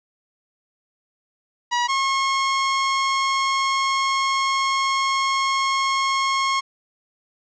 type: tone pair in turn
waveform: sawtooth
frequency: 965 / 1083.2 Hz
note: B5 / C#6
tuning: -40 / -40 cents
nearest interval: major second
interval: 200 cents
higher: second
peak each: -15 dBFS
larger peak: neither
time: 1.71-1.88 / 1.88-6.61 s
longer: second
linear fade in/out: 20 ms
effects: resampled to 16000 Hz + 9-bit